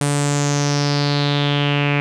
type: tone with low-pass filter sweep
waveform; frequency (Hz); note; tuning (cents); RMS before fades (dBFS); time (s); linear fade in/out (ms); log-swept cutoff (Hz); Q
sawtooth; 144.1; D3; -33; -18; 0.01-2; 0; 9200 to 2400; 5
effects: none